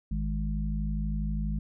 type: harmonic tone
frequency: 52.3 Hz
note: G#1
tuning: 13 cents sharp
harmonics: 1 / 3 / 4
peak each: -29 / -34 / -35 dBFS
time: 0.11-1.59 s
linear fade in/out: 5 ms
effects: none